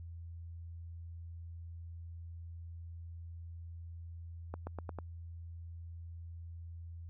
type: accelerating click train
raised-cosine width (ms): 1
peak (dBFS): -27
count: 5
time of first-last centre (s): 4.54-4.987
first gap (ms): 130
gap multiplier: 0.9
effects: added 84 Hz sine -44 dBFS peak until 7.09 s